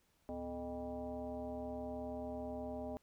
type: tone with frequency modulation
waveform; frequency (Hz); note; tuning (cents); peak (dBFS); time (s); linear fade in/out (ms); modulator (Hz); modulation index
sine; 433.1; A4; -27; -40; 0.29-2.97; 0; 181; 1.8
effects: pink hiss -75 dBFS RMS until 3.02 s